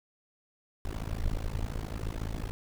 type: noise with amplitude modulation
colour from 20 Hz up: brown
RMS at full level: -30 dBFS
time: 0.85-2.51 s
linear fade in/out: 0 ms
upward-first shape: sine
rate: 54.3 Hz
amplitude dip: 100%
effects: none